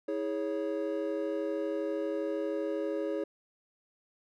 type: chord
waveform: triangle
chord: C# minor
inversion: first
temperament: equal with one note detuned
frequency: 322.7 / 415.3 / 554.4 Hz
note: E4 / G#4 / C#5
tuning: -37 / 0 / 0 cents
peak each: -33 dBFS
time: 0.08-3.24 s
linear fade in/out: 5 ms
effects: none